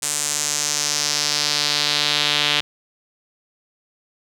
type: tone with band-pass filter sweep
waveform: sawtooth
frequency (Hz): 147.3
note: D3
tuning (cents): +6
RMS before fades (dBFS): -21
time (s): 0.02-2.61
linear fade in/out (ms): 10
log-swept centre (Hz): 8000 to 3300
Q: 2.5
effects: none